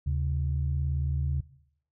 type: tone pair together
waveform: sine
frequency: 76.15 / 134.4 Hz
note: D#2 / C3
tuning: -37 / +47 cents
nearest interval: minor seventh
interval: 984 cents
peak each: -26 / -29 dBFS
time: 0.06-1.41 s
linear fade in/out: 10 ms
effects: noise-tail reverb RT60 0.7 s tail -19 dB re dry + tanh soft clip ceiling -18 dBFS